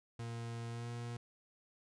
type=tone with pitch glide; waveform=40% pulse; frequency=116.54 to 118.85 Hz; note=A#2 to A#2; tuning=0 to +34 cents; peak=-40 dBFS; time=0.19-1.17 s; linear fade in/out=5 ms; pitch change=+34 cents; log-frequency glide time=0.69-0.89 s; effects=resampled to 22050 Hz